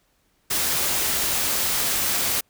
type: noise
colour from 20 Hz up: white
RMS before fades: -23 dBFS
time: 0.5-2.41 s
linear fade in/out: 10 ms
effects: pink hiss -66 dBFS RMS until 2.49 s